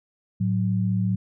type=tone pair together; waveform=sine; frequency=109.87 / 185 Hz; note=A2 / F#3; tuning=-2 / 0 cents; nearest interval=major sixth; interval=902 cents; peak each=-23 dBFS; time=0.4-1.16 s; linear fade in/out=10 ms; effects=none